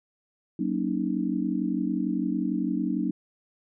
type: chord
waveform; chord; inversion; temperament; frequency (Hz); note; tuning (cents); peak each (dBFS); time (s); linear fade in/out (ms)
sine; D# minor seventh; first; just; 186.68 / 233.3 / 280 / 311.1; F#3 / A#3 / C#4 / D#4; +16 / +2 / +18 / 0; -30; 0.59-3.11; 5
effects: none